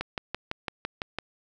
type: click train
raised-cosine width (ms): 0.3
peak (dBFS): -14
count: 8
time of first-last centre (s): 0.01-1.186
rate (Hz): 5.95
effects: none